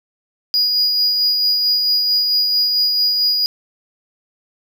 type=tone with tremolo; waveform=triangle; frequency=4899 Hz; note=D#8; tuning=28 cents flat; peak=-11 dBFS; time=0.54-3.46 s; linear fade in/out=0 ms; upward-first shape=sine; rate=4.5 Hz; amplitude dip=30%; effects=none